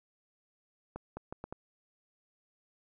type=accelerating click train; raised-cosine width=1 ms; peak=-26 dBFS; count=5; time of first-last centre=0.96-1.525 s; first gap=210 ms; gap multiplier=0.74; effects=none